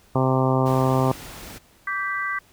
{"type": "harmonic tone", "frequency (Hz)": 130.81, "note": "C3", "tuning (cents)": 0, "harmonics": [1, 2, 3, 4, 5, 6, 7, 8, 9], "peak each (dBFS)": [-21, -24, -26, -27, -28, -29, -29, -30, -31], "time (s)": [0.15, 1.12], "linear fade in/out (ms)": 5}
{"type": "noise", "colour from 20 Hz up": "pink", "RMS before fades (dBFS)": -39, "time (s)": [0.65, 1.59], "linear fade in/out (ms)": 20}
{"type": "chord", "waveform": "sine", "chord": "G major", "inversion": "second", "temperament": "equal with one note detuned", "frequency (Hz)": [1159.2, 1568, 1975.5], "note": ["D6", "G6", "B6"], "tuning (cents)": [-23, 0, 0], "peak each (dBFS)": -28, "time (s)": [1.87, 2.39], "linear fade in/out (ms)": 5}
{"effects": ["pink hiss -56 dBFS RMS until 2.52 s"]}